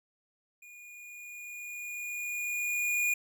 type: tone with level ramp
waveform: square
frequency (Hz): 2438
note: D#7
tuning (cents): -36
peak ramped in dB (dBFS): -50 to -26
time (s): 0.62-3.14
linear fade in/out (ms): 5
effects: none